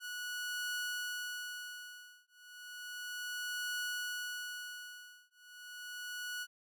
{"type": "tone with tremolo", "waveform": "sawtooth", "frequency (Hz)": 1467, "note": "F#6", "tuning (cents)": -15, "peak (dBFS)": -32, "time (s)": [0, 6.47], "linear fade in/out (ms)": 50, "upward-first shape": "triangle", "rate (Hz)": 0.33, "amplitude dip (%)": 100, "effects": []}